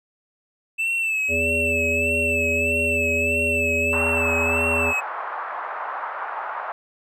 triangle tone with vibrato, 2637 Hz, E7, in tune, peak -19 dBFS, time 0.78-5.01 s, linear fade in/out 20 ms, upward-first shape sine, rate 1.6 Hz, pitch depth 55 cents each way
harmonic tone, 82.41 Hz, E2, in tune, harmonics 1 / 3 / 5 / 7, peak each -29 / -30 / -28 / -27 dBFS, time 1.28-4.94 s, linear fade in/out 50 ms
pink band-pass noise, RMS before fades -30 dBFS, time 3.93-6.72 s, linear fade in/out 0 ms, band 780 to 1400 Hz, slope 24 dB/octave
effects none

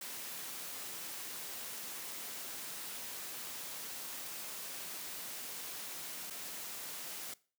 white noise with dropouts, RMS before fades -44 dBFS, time 0.01-7.34 s, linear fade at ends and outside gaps 5 ms, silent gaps 6.301-6.305 s, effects noise-tail reverb RT60 0.4 s tail -21 dB re dry + high-pass 150 Hz 12 dB/octave

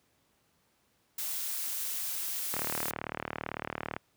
blue noise, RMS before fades -35 dBFS, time 1.18-2.91 s, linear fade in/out 5 ms
click train, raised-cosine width 0.5 ms, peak -18 dBFS, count 55, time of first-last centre 2.54-3.965 s, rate 37.9 Hz
effects pink hiss -71 dBFS RMS until 4.16 s + high-pass 80 Hz 12 dB/octave

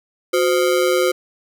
square ring-modulated tone, 440 Hz, A4, in tune, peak -12 dBFS, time 0.33-1.12 s, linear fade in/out 10 ms, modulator 74.9 Hz, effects none

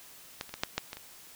clicks, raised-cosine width 0.2 ms, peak -17 / -30 / -20 / -10 / -11 / -21 / -25 dBFS, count 7, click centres 0.411 / 0.493 / 0.54 / 0.635 / 0.78 / 0.931 / 0.97 s, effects white hiss -52 dBFS RMS until 1.35 s

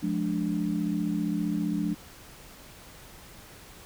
sine chord, D diminished, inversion first, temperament just, 176.2 / 211.4 / 293.7 Hz, F3 / Ab3 / D4, +16 / +31 / 0 cents, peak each -30 dBFS, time 0.02-1.95 s, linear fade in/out 20 ms, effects pink hiss -49 dBFS RMS until 3.85 s

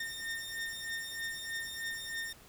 sawtooth beating tone pair, 1824 / 1827.2 Hz, A#6 / A#6, -38 / -35 cents, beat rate 3.2 Hz, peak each -36 / -38 dBFS, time 0-2.33 s, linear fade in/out 5 ms, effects pink hiss -57 dBFS RMS until 2.48 s

